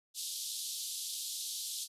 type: band-pass noise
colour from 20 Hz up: pink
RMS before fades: -40 dBFS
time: 0.14-1.88 s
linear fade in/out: 50 ms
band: 3400 to 13000 Hz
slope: 48 dB/octave
effects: resampled to 32000 Hz